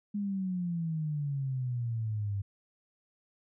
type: exponential sweep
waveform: sine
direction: down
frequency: 207.7 to 98 Hz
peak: -30 dBFS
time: 0.14-2.42 s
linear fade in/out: 10 ms
effects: none